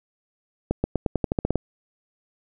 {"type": "accelerating click train", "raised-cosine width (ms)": 2, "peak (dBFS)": -8, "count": 11, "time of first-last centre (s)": [0.71, 1.557], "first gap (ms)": 130, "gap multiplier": 0.9, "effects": []}